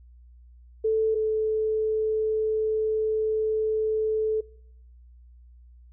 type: tone pair in turn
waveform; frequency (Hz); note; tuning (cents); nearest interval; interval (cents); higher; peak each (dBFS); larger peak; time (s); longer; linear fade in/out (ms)
sine; 440 / 435.4; A4 / A4; 0 / -18; unison; 18; first; -20 / -22; first; 0.84-1.15 / 1.15-4.41; second; 10
effects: noise-tail reverb RT60 0.8 s tail -25 dB re dry + added 60 Hz sine -48 dBFS peak until 5.92 s